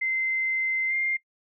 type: tone with pitch glide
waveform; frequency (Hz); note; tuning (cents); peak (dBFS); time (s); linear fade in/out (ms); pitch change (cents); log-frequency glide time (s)
sine; 2073 to 2110; C7 to C7; -17 to +14; -24; 0.01-1.17; 10; +31; 0.88-0.94
effects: noise-tail reverb RT60 0.1 s tail -19 dB re dry